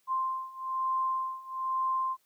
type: beating tone pair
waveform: sine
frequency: 1046.5 / 1047.6 Hz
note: C6 / C6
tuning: 0 / +2 cents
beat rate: 1.1 Hz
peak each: -33 / -31 dBFS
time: 0.07-2.17 s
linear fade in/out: 50 ms
effects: white hiss -71 dBFS RMS until 2.25 s + high-pass 80 Hz 12 dB/octave